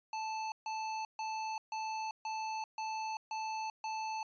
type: tone bursts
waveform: square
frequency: 877 Hz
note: A5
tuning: 6 cents flat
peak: -37 dBFS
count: 8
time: 0.13-4.23 s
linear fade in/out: 2 ms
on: 390 ms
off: 140 ms
effects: resampled to 16000 Hz